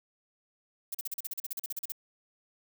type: noise bursts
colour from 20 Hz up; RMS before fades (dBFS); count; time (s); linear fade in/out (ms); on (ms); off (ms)
violet; -35; 16; 0.92-1.921; 5; 26; 39
effects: none